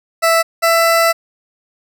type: tone pair in turn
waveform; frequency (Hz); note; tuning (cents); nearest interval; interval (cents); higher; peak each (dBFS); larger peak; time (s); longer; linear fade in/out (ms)
20% pulse; 660 / 665.7; E5 / E5; +2 / +17; unison; 15; second; -5; neither; 0.22-0.43 / 0.62-1.13; second; 20
effects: none